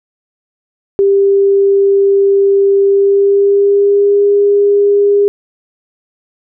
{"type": "tone with pitch glide", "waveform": "sine", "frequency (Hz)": [395.9, 405.4], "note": ["G4", "G#4"], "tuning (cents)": [17, -42], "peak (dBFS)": -6, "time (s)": [0.99, 5.28], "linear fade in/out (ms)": 0, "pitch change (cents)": 41, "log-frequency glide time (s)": [2.84, 4.25], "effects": []}